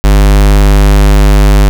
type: tone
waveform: square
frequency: 50.3 Hz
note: G1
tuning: 45 cents sharp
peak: -3 dBFS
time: 0.04-1.69 s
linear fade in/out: 0 ms
effects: none